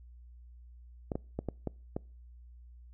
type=clicks; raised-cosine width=2 ms; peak=-20 dBFS; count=6; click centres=1.118 / 1.155 / 1.39 / 1.487 / 1.673 / 1.965 s; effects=noise-tail reverb RT60 0.4 s tail -26 dB re dry + added 60 Hz sine -50 dBFS peak until 2.93 s